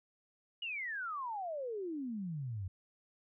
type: exponential sweep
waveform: sine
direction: down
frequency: 2932 to 88.7 Hz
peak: -37 dBFS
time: 0.62-2.68 s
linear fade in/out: 5 ms
effects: none